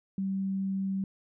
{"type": "tone", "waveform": "sine", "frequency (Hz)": 193.2, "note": "G3", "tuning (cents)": -25, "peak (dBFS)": -28, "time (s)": [0.18, 1.04], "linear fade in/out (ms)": 2, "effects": []}